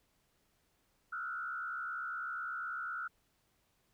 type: tone with frequency modulation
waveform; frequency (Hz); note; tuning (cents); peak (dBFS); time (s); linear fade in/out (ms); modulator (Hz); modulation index
sine; 1396.9; F6; 0; -37; 1.12-3.08; 10; 68; 1.3
effects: pink hiss -75 dBFS RMS until 3.93 s